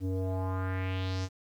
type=tone with low-pass filter sweep; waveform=square; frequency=93.7 Hz; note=F#2; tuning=22 cents sharp; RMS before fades=-32 dBFS; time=0-1.29 s; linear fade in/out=50 ms; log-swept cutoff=320 to 6500 Hz; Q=2.8; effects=10-bit